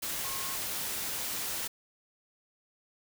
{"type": "tone in noise", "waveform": "sine", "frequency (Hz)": 1079, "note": "C#6", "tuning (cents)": -47, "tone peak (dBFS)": -43, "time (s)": [0.24, 0.56], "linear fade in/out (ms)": 10, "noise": "white", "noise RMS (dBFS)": -35, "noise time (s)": [0.02, 1.68], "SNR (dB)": -11, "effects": []}